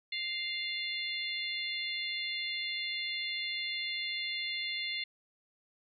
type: harmonic tone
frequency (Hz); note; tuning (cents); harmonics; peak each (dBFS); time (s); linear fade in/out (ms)
698.5; F5; 0; 3 / 4 / 5 / 6; -37 / -42 / -39 / -40; 0.12-5.04; 5
effects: none